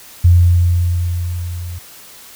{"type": "tone with level ramp", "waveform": "sine", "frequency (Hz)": 87.31, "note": "F2", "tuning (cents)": 0, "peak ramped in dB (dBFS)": [-4, -24], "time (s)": [0.24, 1.79], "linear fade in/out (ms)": 10, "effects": ["white hiss -39 dBFS RMS until 2.35 s"]}